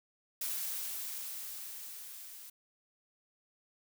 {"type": "noise with level ramp", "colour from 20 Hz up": "blue", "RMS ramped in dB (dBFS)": [-36, -50], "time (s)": [0.41, 2.5], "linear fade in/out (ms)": 5, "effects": []}